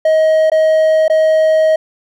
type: tone with dropouts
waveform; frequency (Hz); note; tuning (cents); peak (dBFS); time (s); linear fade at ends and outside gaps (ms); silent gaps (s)
triangle; 631; D#5; +24; -6; 0.05-1.76; 5; 0.5-0.517 / 1.081-1.098
effects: none